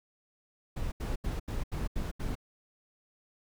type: noise bursts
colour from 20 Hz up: brown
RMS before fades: -33 dBFS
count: 7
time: 0.76-2.354 s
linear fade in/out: 10 ms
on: 160 ms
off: 79 ms
effects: none